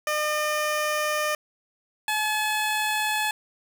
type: tone pair in turn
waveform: 15% pulse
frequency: 605 / 855.6 Hz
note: D#5 / A5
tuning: -49 / -49 cents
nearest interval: tritone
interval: 600 cents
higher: second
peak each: -17 dBFS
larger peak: neither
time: 0.07-1.35 / 2.08-3.31 s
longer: first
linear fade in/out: 2 ms
effects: none